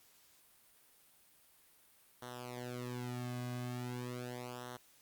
sawtooth tone with flanger, 123.47 Hz, B2, in tune, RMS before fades -43 dBFS, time 2.22-4.77 s, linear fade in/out 5 ms, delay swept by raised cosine 0.41 to 2.21 ms, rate 0.4 Hz, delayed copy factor -0.9, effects white hiss -66 dBFS RMS until 5.01 s + Opus 48 kbps

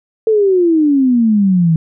sine exponential sweep, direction down, 450.3 to 157.9 Hz, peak -8 dBFS, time 0.27-1.76 s, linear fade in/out 2 ms, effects none

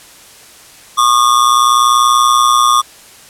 square ring-modulated tone, 1155 Hz, D6, 29 cents flat, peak -5 dBFS, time 0.97-2.82 s, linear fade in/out 20 ms, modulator 60.3 Hz, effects white hiss -39 dBFS RMS until 3.29 s + low-pass 11000 Hz 12 dB/octave

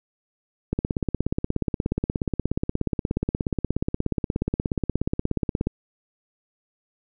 click train, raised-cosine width 3 ms, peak -10 dBFS, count 84, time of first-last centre 0.73-5.67 s, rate 16.8 Hz, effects none

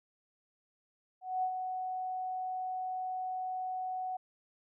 sine tone with ADSR envelope, 743 Hz, F#5, 7 cents sharp, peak -28 dBFS, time 1.21-4.17 s, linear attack 220 ms, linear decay 76 ms, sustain -6 dB, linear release 8 ms, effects none

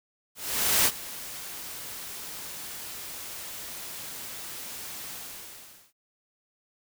white noise with ADSR envelope, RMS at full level -21 dBFS, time 0.35-5.93 s, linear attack 510 ms, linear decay 50 ms, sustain -18 dB, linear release 810 ms, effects none

